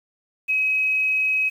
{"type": "tone with quantisation", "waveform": "sine", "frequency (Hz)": 2544, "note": "D#7", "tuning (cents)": 38, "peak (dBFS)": -18, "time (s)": [0.48, 1.5], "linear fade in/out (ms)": 20, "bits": 8, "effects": []}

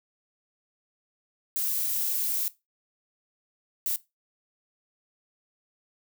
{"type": "noise bursts at uneven times", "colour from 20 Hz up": "violet", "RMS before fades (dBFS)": -28, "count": 2, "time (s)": [[1.56, 2.48], [3.86, 3.96]], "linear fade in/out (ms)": 0, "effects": ["noise-tail reverb RT60 0.2 s tail -17 dB re dry"]}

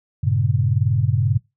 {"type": "chord", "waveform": "sine", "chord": "G diminished", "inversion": "none", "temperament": "equal", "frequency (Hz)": [98, 116.54, 138.59], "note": ["G2", "Bb2", "Db3"], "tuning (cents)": [0, 0, 0], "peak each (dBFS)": -20, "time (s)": [0.23, 1.38], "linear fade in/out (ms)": 10, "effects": ["noise-tail reverb RT60 0.2 s tail -21 dB re dry"]}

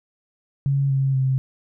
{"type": "tone with pitch steps", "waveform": "sine", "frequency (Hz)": [138.59, 135.35, 132.18], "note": ["C#3", "C#3", "C3"], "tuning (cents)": [0, -41, 18], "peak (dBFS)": -17, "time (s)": [0.66, 1.38], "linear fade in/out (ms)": 0, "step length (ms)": 240, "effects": []}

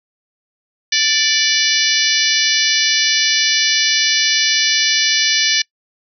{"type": "harmonic tone with a mistuned harmonic", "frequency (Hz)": 587.3, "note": "D5", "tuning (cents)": 0, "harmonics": [3, 4, 5, 6, 7, 8, 9, 10], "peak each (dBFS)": [-21, -21, -21, -21, -21, -21, -21, -21], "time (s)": [0.92, 5.62], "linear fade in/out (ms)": 5, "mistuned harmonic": 4, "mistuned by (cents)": -21, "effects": ["noise-tail reverb RT60 0.1 s tail -25 dB re dry"]}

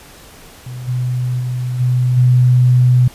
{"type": "tone with level steps", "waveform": "sine", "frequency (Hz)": 125.1, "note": "B2", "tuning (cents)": 23, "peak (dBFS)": [-25, -15, -17, -11, -7], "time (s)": [0.66, 3.08], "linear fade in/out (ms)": 5, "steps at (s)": [0.87, 1.39, 1.79, 2.16], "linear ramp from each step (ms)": 20, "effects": ["pink hiss -40 dBFS RMS until 3.14 s", "resampled to 32000 Hz"]}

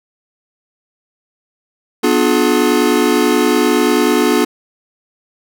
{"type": "chord", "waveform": "square", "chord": "B diminished seventh", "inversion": "none", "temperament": "just", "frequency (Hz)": [246.9, 296.3, 355.6, 426.7], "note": ["B3", "D4", "F4", "Ab4"], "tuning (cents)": [0, 15, 31, 47], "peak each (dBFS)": -17, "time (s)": [2.03, 4.45], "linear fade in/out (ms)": 10, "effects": []}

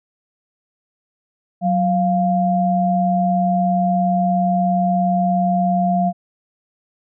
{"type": "tone pair together", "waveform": "sine", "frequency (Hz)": [185, 698], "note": ["F#3", "F5"], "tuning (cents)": [0, -1], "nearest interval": "octave + major seventh", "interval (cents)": 2299, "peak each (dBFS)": -17, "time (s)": [1.61, 6.13], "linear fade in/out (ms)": 50, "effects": []}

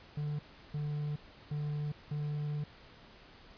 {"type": "tone bursts at uneven times", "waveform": "triangle", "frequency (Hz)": 148.2, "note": "D3", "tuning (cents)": 16, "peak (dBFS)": -31, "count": 4, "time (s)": [[0.17, 0.39], [0.74, 1.16], [1.51, 1.92], [2.11, 2.64]], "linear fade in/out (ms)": 5, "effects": ["pink hiss -56 dBFS RMS until 3.57 s", "resampled to 11025 Hz"]}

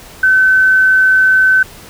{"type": "tone", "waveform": "sine", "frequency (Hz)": 1525, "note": "G6", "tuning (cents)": -48, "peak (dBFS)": -6, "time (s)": [0.23, 1.63], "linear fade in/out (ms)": 5, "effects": ["pink hiss -36 dBFS RMS until 1.89 s"]}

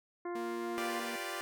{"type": "harmonic tone", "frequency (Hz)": 350, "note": "F4", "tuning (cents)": 4, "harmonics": [1, 2, 3, 4, 5, 6], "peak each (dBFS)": [-37, -45, -45, -52, -54, -56], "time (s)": [0.25, 1], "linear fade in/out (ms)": 5}
{"type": "tone with pitch glide", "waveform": "sawtooth", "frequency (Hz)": [234, 236.2], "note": ["A#3", "A#3"], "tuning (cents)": [7, 23], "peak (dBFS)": -38, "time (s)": [0.35, 1.16], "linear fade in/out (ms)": 5, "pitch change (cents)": 16, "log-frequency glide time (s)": [0.53, 0.91]}
{"type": "chord", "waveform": "10% pulse", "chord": "G dominant seventh", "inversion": "third", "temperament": "equal", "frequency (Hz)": [349.2, 392, 493.9, 587.3], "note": ["F4", "G4", "B4", "D5"], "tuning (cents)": [0, 0, 0, 0], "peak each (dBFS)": [-33, -34, -39, -34], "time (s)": [0.78, 1.41], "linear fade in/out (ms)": 0}
{"effects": []}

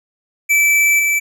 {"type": "tone with level steps", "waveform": "square", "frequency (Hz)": 2317, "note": "D7", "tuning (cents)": -24, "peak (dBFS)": [-11, -14], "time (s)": [0.49, 1.2], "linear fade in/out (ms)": 20, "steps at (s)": 0.99, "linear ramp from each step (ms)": 5, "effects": []}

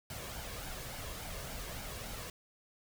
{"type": "noise with flanger", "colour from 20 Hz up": "pink", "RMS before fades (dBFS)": -43, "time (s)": [0.1, 2.3], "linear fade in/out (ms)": 2, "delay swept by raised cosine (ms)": [1.3, 1.84], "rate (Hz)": 3.5, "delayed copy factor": 0.5, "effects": []}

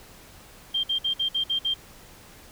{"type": "tone bursts", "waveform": "sine", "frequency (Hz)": 3176, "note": "G7", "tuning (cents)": 22, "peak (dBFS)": -22, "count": 7, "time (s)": [0.74, 1.742], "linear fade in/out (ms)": 10, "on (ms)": 96, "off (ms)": 55, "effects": ["pink hiss -49 dBFS RMS until 2.51 s"]}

